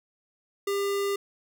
square tone, 400 Hz, G4, 35 cents sharp, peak -26 dBFS, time 0.67-1.16 s, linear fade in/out 5 ms, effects none

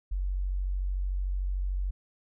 sine tone, 46.75 Hz, F#1, 19 cents sharp, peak -27 dBFS, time 0.11-1.91 s, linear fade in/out 10 ms, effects none

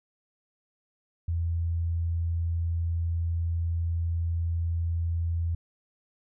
sine tone, 84 Hz, E2, 33 cents sharp, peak -25 dBFS, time 1.28-5.55 s, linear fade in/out 5 ms, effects none

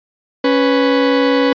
40% pulse tone pair together, 277.2 / 493.9 Hz, C#4 / B4, 0 / 0 cents, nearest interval minor seventh, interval 1000 cents, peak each -13 dBFS, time 0.44-1.53 s, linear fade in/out 5 ms, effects resampled to 11025 Hz

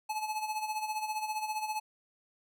square tone with tremolo, 860 Hz, A5, 40 cents flat, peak -31 dBFS, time 0.09-1.8 s, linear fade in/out 10 ms, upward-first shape sine, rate 15 Hz, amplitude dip 65%, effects none

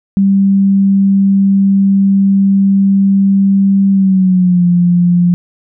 sine tone with pitch glide, 196 to 175.63 Hz, G3 to F3, 0 to +10 cents, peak -6 dBFS, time 0.17-5.34 s, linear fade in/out 0 ms, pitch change -190 cents, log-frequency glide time 3.91-4.65 s, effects none

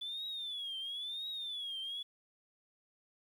sine tone with vibrato, 3460 Hz, A7, 30 cents flat, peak -37 dBFS, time 0.01-2.03 s, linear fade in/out 10 ms, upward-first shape triangle, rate 0.98 Hz, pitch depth 180 cents each way, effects tanh soft clip ceiling -35 dBFS + 11-bit

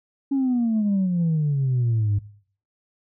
sine exponential sweep, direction down, 280 to 99 Hz, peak -17 dBFS, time 0.31-2.19 s, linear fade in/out 10 ms, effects noise-tail reverb RT60 0.5 s tail -18 dB re dry + tanh soft clip ceiling -16 dBFS

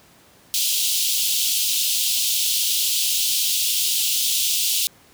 pink high-pass noise, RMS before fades -21 dBFS, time 0.54-4.87 s, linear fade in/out 0 ms, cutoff 2900 Hz, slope 48 dB/octave, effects pink hiss -52 dBFS RMS until 5.13 s + high-pass 80 Hz 12 dB/octave

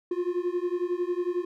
triangle beating tone pair, 349.2 / 360.2 Hz, F4 / F#4, 0 / -46 cents, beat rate 11 Hz, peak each -27 dBFS, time 0.11-1.45 s, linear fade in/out 5 ms, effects none

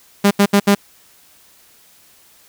sawtooth tone bursts at uneven times, 201.4 Hz, G3, 47 cents sharp, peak -5 dBFS, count 4, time 0.24-0.31 / 0.39-0.46 / 0.53-0.6 / 0.67-0.75 s, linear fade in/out 10 ms, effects white hiss -50 dBFS RMS until 2.48 s

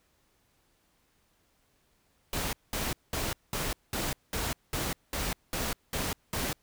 pink noise bursts, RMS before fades -32 dBFS, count 11, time 2.33-6.53 s, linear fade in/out 2 ms, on 200 ms, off 200 ms, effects pink hiss -70 dBFS RMS until 6.62 s

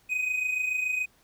triangle tone pair together, 2480 / 2507 Hz, D#7 / D#7, -6 / +12 cents, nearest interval unison, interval 18 cents, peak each -32 / -25 dBFS, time 0.09-1.06 s, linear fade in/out 20 ms, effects pink hiss -63 dBFS RMS until 1.23 s

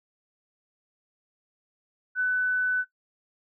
sine tone, 1500 Hz, F#6, 23 cents sharp, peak -22 dBFS, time 2.15-2.85 s, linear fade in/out 50 ms, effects noise-tail reverb RT60 0.1 s tail -18 dB re dry

